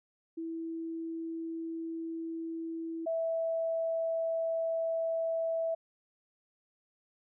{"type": "tone pair in turn", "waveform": "sine", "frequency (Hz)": [328.2, 656.4], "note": ["E4", "E5"], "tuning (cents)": [-8, -8], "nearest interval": "octave", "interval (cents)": 1200, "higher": "second", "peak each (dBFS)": [-35, -29], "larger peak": "second", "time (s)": [[0.37, 3.06], [3.06, 5.75]], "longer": "neither", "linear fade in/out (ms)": 10, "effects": []}